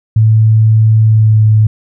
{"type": "tone with pitch glide", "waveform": "sine", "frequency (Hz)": [110, 108.24], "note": ["A2", "A2"], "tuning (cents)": [0, -28], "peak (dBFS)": -4, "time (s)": [0.16, 1.67], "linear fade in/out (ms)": 5, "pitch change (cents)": -28, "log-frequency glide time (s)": [1.03, 1.44], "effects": []}